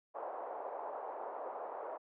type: band-pass noise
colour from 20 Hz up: pink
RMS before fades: -43 dBFS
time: 0.14-1.98 s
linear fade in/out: 20 ms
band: 510 to 930 Hz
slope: 24 dB/octave
effects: high-pass 300 Hz 12 dB/octave